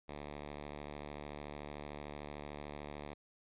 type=tone; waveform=5% pulse; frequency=73.42 Hz; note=D2; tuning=in tune; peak=-33 dBFS; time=0.08-3.14 s; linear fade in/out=10 ms; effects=resampled to 8000 Hz